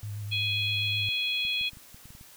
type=tone with vibrato; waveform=sine; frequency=103.83 Hz; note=G#2; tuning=in tune; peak=-33 dBFS; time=0.03-1.09 s; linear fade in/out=0 ms; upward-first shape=square; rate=7.7 Hz; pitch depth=21 cents each way
type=harmonic tone; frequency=834 Hz; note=G#5; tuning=7 cents sharp; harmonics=3 / 4 / 5; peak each=-30 / -29 / -36 dBFS; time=0.31-1.7 s; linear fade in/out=20 ms
type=clicks; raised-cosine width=5 ms; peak=-37 dBFS; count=9; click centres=1.451 / 1.612 / 1.733 / 1.771 / 1.945 / 2.056 / 2.105 / 2.151 / 2.211 s
effects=white hiss -52 dBFS RMS until 2.36 s